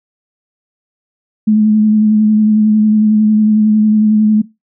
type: tone with vibrato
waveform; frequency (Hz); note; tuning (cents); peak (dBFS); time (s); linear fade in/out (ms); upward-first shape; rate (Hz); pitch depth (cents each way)
sine; 214.2; A3; -46; -6; 1.47-4.42; 10; sine; 11; 21
effects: noise-tail reverb RT60 0.2 s tail -18 dB re dry